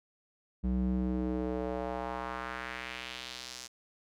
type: tone with band-pass filter sweep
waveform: square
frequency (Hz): 62.5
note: B1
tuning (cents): +21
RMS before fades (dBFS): -35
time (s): 0.63-3.68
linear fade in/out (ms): 20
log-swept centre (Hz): 140 to 6200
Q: 1.7
effects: none